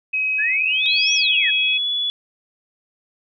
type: tone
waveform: sine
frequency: 2541 Hz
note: D#7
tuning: 36 cents sharp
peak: -18 dBFS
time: 0.13-1.78 s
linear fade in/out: 10 ms
type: exponential two-way sweep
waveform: sine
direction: up then down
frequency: 1624 to 5980 to 1624 Hz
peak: -21 dBFS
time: 0.38-1.51 s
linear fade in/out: 20 ms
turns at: 1.14 s
type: tone with pitch glide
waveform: sine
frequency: 3330 to 3416 Hz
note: G#7 to G#7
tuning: +4 to +48 cents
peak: -19 dBFS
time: 0.86-2.1 s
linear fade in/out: 0 ms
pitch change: +44 cents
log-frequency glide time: 1.59-1.88 s
effects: none